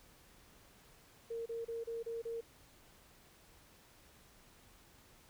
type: tone bursts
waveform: sine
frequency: 460.8 Hz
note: A#4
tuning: 20 cents flat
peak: -38 dBFS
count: 6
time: 1.3-2.41 s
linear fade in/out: 10 ms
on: 160 ms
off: 30 ms
effects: pink hiss -63 dBFS RMS until 5.29 s